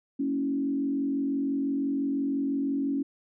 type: tone with frequency modulation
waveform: sine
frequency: 277.2 Hz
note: C#4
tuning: in tune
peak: -25 dBFS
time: 0.19-3.03 s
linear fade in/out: 10 ms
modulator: 45.9 Hz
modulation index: 0.7
effects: none

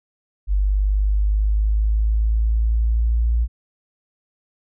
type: linear sweep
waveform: sine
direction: up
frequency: 48.86 to 58 Hz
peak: -15 dBFS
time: 0.47-3.48 s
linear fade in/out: 50 ms
effects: none

